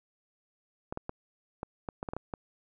clicks, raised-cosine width 1 ms, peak -21 dBFS, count 10, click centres 0.925 / 0.974 / 1.094 / 1.631 / 1.888 / 2.029 / 2.088 / 2.135 / 2.166 / 2.338 s, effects none

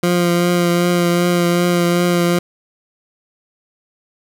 20% pulse tone with vibrato, 174.61 Hz, F3, in tune, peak -8 dBFS, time 0.03-2.39 s, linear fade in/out 5 ms, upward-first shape triangle, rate 2.6 Hz, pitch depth 21 cents each way, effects none

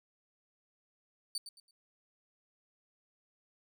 30% pulse tone with echo, 4568 Hz, D8, 49 cents flat, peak -31 dBFS, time 1.35-1.38 s, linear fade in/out 2 ms, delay 110 ms, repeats 3, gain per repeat -11 dB, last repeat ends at 1.71 s, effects none

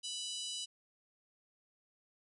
harmonic tone with a mistuned harmonic, 987.8 Hz, B5, in tune, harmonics 3 / 4 / 5 / 6 / 7 / 8 / 9 / 10, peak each -43 / -45 / -47 / -49 / -50 / -51 / -52 / -53 dBFS, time 0.03-0.66 s, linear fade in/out 20 ms, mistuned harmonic 8, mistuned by +19 cents, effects none

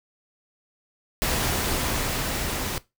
pink noise with level ramp, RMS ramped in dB -24 to -29 dBFS, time 1.22-2.78 s, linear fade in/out 0 ms, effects noise-tail reverb RT60 0.2 s tail -18 dB re dry

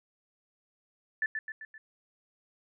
sine tone with echo, 1755 Hz, A6, 5 cents flat, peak -26 dBFS, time 1.22-1.26 s, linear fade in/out 2 ms, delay 130 ms, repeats 4, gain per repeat -5 dB, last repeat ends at 1.78 s, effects none

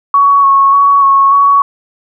sine tone with vibrato, 1111 Hz, C#6, 4 cents sharp, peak -4 dBFS, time 0.14-1.62 s, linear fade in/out 2 ms, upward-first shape square, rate 1.7 Hz, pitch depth 17 cents each way, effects none

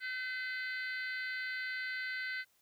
harmonic tone, 510 Hz, C5, 44 cents flat, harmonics 3 / 4 / 5 / 6 / 7 / 8 / 9, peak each -39 / -40 / -53 / -54 / -57 / -50 / -52 dBFS, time 0-2.45 s, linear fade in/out 50 ms, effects white hiss -72 dBFS RMS until 2.61 s

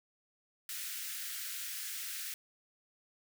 white high-pass noise, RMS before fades -41 dBFS, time 0.69-2.34 s, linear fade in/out 2 ms, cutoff 1400 Hz, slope 48 dB/octave, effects none

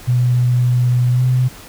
sine tone with pitch glide, 123.47 to 126.94 Hz, B2 to B2, 0 to +48 cents, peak -11 dBFS, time 0.07-1.49 s, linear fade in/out 20 ms, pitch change +48 cents, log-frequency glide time 1.12-1.23 s, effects pink hiss -38 dBFS RMS until 1.68 s

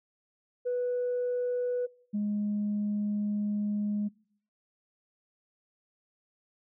sine tone pair in turn, 492.7 / 207.5 Hz, B4 / G#3, -4 / -1 cents, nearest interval octave + minor third, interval 1497 cents, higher first, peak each -26 dBFS, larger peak neither, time 0.65-1.87 / 2.13-4.09 s, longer second, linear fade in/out 20 ms, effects noise-tail reverb RT60 0.7 s tail -26 dB re dry + tanh soft clip ceiling -24 dBFS

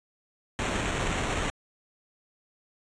pink noise with sample-and-hold, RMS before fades -29 dBFS, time 0.59-1.5 s, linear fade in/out 0 ms, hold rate 4900 Hz, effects resampled to 22050 Hz

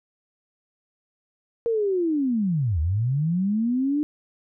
sine linear two-way sweep, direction down then up, 472.3 to 73.42 to 302.8 Hz, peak -20 dBFS, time 1.66-4.03 s, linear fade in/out 0 ms, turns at 2.8 s, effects none

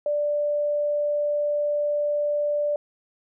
sine tone, 588 Hz, D5, 2 cents sharp, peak -21 dBFS, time 0.06-2.76 s, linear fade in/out 2 ms, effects none

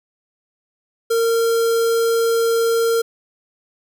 square tone with notch filter, 459.4 Hz, A#4, 25 cents flat, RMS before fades -17 dBFS, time 1.1-3.02 s, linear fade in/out 10 ms, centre 2400 Hz, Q 1.4, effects none

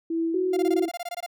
sine tone with tremolo, 329.6 Hz, E4, in tune, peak -22 dBFS, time 0.1-0.89 s, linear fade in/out 5 ms, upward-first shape sine, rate 2 Hz, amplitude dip 70%
sine tone, 370 Hz, F#4, in tune, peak -22 dBFS, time 0.34-0.85 s, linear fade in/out 5 ms
45% pulse tone bursts, 698.5 Hz, F5, in tune, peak -30 dBFS, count 13, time 0.53-1.263 s, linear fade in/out 5 ms, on 37 ms, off 21 ms
effects none

